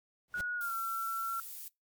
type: noise with exponential growth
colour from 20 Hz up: pink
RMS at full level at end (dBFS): -41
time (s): 0.28-0.41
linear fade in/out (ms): 1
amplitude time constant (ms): 28
type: tone with pitch glide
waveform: sine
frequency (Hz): 1455 to 1349.7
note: F#6 to E6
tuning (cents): -29 to +40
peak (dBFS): -33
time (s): 0.34-1.4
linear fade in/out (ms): 2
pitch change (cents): -131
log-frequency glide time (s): 0.56-0.74
type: noise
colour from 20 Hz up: violet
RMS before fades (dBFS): -44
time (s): 0.61-1.68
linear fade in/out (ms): 0
effects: noise-tail reverb RT60 0.2 s tail -24 dB re dry + MP3 96 kbps